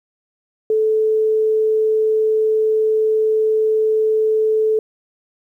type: tone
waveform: sine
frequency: 435.8 Hz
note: A4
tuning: 17 cents flat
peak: -13 dBFS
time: 0.7-4.79 s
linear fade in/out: 2 ms
effects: 9-bit